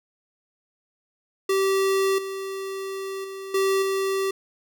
square tone with level steps, 387.3 Hz, G4, 21 cents flat, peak -20 / -30 / -34 / -20 / -23 dBFS, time 1.49-4.31 s, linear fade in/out 5 ms, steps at 2.18 / 3.24 / 3.54 / 3.82 s, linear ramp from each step 5 ms, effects none

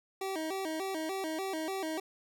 25% pulse tone with vibrato, 349.2 Hz, F4, in tune, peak -30 dBFS, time 0.21-2 s, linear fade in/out 5 ms, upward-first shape square, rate 3.4 Hz, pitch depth 170 cents each way, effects none

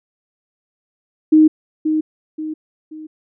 sine tone with echo, 311.1 Hz, D#4, in tune, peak -6 dBFS, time 1.32-1.48 s, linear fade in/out 10 ms, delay 530 ms, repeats 3, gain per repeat -8 dB, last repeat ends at 3.07 s, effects none

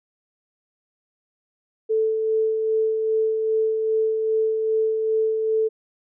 sine tone with tremolo, 440 Hz, A4, in tune, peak -17 dBFS, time 1.89-5.69 s, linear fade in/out 20 ms, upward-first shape sine, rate 2.5 Hz, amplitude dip 35%, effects none

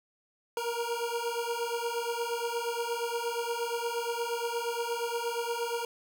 25% pulse beating tone pair, 466.2 / 474.7 Hz, A#4 / A#4, 0 / +31 cents, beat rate 8.5 Hz, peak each -30 dBFS, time 0.57-5.85 s, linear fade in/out 2 ms, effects none

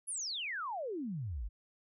sine exponential sweep, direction down, 11040 to 44.56 Hz, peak -36 dBFS, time 0.07-1.49 s, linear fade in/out 20 ms, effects none

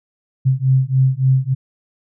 sine beating tone pair, 130 / 133.5 Hz, C3 / C3, -11 / +35 cents, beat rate 3.5 Hz, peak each -15 dBFS, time 0.45-1.55 s, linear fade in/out 20 ms, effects none

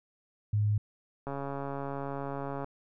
sine tone, 104.8 Hz, G#2, 16 cents sharp, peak -24 dBFS, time 0.53-0.78 s, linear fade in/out 5 ms
click train, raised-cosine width 1 ms, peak -23 dBFS, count 192, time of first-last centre 1.27-2.644 s, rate 139 Hz
effects none

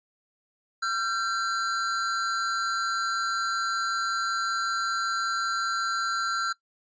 square tone pair together, 1362.6 / 1568 Hz, F6 / G6, -43 / 0 cents, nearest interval major second, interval 243 cents, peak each -27 / -32 dBFS, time 0.82-6.53 s, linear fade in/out 10 ms, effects noise-tail reverb RT60 0.1 s tail -20 dB re dry + resampled to 16000 Hz

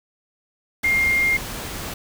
sine tone in noise, 2119 Hz, C7, 21 cents sharp, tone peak -16 dBFS, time 0.84-1.37 s, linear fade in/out 5 ms, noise pink, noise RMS -31 dBFS, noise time 0.83-1.94 s, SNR +12 dB, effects none

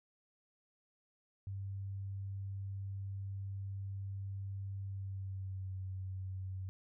sine tone with pitch glide, 97.9 to 94.46 Hz, G2 to F#2, -2 to +36 cents, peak -39 dBFS, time 1.47-6.69 s, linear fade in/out 0 ms, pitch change -62 cents, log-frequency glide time 4.84-5.74 s, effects none

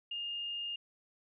sine tone, 2827 Hz, F7, 20 cents sharp, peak -36 dBFS, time 0.11-0.76 s, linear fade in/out 5 ms, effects none

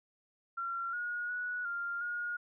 sine tone with pitch steps, 1371 / 1443 / 1468 / 1396 / 1433 Hz, F6 / F#6 / F#6 / F6 / F6, -32 / -44 / -14 / -1 / +44 cents, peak -34 dBFS, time 0.57-2.37 s, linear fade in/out 10 ms, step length 360 ms, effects none

